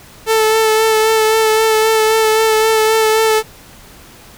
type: tone with vibrato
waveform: sawtooth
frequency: 439.7 Hz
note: A4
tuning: 1 cent flat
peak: -6 dBFS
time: 0.26-3.43 s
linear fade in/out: 50 ms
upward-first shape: sine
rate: 3.8 Hz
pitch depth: 20 cents each way
effects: pink hiss -40 dBFS RMS until 4.37 s